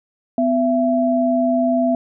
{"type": "tone pair together", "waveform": "sine", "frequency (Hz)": [251.8, 669.7], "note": ["B3", "E5"], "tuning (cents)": [34, 27], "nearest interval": "octave + perfect fourth", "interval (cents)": 1693, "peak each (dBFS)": -17, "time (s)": [0.38, 1.95], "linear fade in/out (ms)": 2, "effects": []}